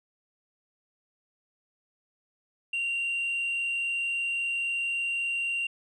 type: tone with frequency modulation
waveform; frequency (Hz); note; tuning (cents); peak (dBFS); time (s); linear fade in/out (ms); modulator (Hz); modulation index
sine; 2765; F7; -18; -25; 2.73-5.67; 5; 43.7; 0.59
effects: tanh soft clip ceiling -25 dBFS